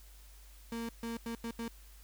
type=tone bursts at uneven times; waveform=35% pulse; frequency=230.8 Hz; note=A#3; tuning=17 cents flat; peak=-35 dBFS; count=5; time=0.72-0.89 / 1.03-1.17 / 1.26-1.35 / 1.44-1.51 / 1.59-1.68 s; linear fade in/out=2 ms; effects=added 50 Hz sine -53 dBFS peak until 2.03 s + white hiss -61 dBFS RMS until 2.03 s